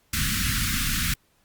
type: band-stop noise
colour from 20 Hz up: pink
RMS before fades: -25 dBFS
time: 0.13-1.14 s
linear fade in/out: 5 ms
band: 260 to 1300 Hz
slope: 48 dB/octave
effects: pink hiss -65 dBFS RMS until 1.44 s + Opus 48 kbps